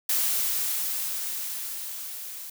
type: noise with level ramp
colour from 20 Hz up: blue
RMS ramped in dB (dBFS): -24 to -39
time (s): 0.09-2.5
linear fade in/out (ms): 5
effects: none